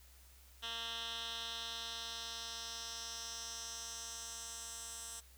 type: tone with band-pass filter sweep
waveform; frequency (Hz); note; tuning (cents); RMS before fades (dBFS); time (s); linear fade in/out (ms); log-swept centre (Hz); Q
10% pulse; 230; A#3; -23; -45; 0.62-5.21; 20; 3200 to 8200; 2.5
effects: added 64 Hz sine -60 dBFS peak until 5.37 s + white hiss -64 dBFS RMS until 5.37 s